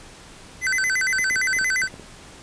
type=tone with vibrato; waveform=square; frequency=1765 Hz; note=A6; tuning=5 cents sharp; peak=-20 dBFS; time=0.61-1.89 s; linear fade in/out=50 ms; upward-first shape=square; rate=8.7 Hz; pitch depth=240 cents each way
type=clicks; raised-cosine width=2 ms; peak=-26 dBFS; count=8; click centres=1.193 / 1.309 / 1.363 / 1.567 / 1.613 / 1.838 / 1.941 / 1.997 s
effects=pink hiss -44 dBFS RMS until 2.42 s + resampled to 22050 Hz